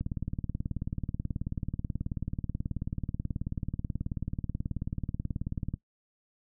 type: click train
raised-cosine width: 5 ms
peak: -20 dBFS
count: 107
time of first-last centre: 0.01-5.74 s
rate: 18.5 Hz
effects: noise-tail reverb RT60 0.1 s tail -18 dB re dry